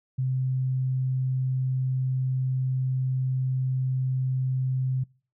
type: tone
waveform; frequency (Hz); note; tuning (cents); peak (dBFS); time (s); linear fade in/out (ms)
sine; 130; C3; -11; -23; 0.18-5.04; 10
effects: noise-tail reverb RT60 0.4 s tail -25 dB re dry